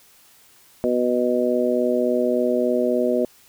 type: harmonic tone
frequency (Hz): 123.47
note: B2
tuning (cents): 0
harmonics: 2 / 3 / 4 / 5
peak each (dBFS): -23 / -23 / -23 / -23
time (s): 0.84-3.25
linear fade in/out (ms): 0
effects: white hiss -53 dBFS RMS until 3.48 s